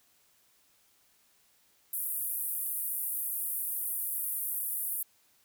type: band-pass noise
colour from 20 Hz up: white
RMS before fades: -34 dBFS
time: 1.93-5.03 s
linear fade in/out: 5 ms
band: 10000 to 16000 Hz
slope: 48 dB/octave
effects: white hiss -67 dBFS RMS until 5.44 s